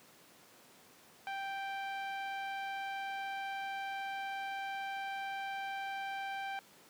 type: tone with low-pass filter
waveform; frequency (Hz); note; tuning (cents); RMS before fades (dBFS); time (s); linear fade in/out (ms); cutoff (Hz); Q
sawtooth; 784; G5; 0; -40; 1.27-6.59; 0; 2600; 1.2
effects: pink hiss -60 dBFS RMS until 6.89 s + high-pass 200 Hz 12 dB/octave